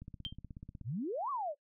click train, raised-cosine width 5 ms, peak -34 dBFS, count 14, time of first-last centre 0.02-0.813 s, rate 16.4 Hz
sine tone with exponential decay, 3157 Hz, G7, 12 cents sharp, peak -32 dBFS, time 0.25-0.35 s, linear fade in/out 0 ms, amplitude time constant 21 ms
sine exponential two-way sweep, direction up then down, 98 to 1174.7 to 550 Hz, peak -34 dBFS, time 0.84-1.55 s, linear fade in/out 50 ms, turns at 1.3 s
effects noise-tail reverb RT60 0.1 s tail -19 dB re dry

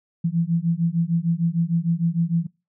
sine beating tone pair, 164.81 / 171.41 Hz, E3 / F3, 0 / -32 cents, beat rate 6.6 Hz, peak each -22 dBFS, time 0.24-2.47 s, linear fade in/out 10 ms, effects noise-tail reverb RT60 0.3 s tail -26 dB re dry

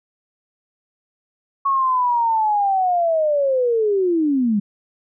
sine linear sweep, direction down, 1108.7 to 196 Hz, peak -15 dBFS, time 1.65-4.6 s, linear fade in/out 10 ms, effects none

